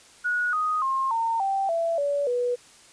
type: tone with pitch steps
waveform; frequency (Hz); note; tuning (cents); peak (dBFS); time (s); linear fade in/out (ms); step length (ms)
sine; 1457 / 1246.6 / 1066.6 / 912.6 / 780.8 / 668 / 571.6 / 489; F#6 / D#6 / C6 / A#5 / G5 / E5 / D5 / B4; -27 / +3 / +33 / -37 / -7 / +23 / -47 / -17; -22; 0.24-2.56; 20; 290
effects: white hiss -52 dBFS RMS until 2.92 s + resampled to 22050 Hz